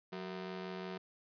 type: ring-modulated tone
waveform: sawtooth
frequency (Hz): 280.3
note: C#4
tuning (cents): +19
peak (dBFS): -34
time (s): 0.12-0.98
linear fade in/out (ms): 10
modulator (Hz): 97.3
effects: resampled to 11025 Hz